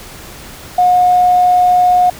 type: tone with tanh clipping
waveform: triangle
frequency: 722 Hz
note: F#5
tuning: 43 cents flat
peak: -6 dBFS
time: 0.78-2.1 s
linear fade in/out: 5 ms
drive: 2 dB
effects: pink hiss -33 dBFS RMS until 2.19 s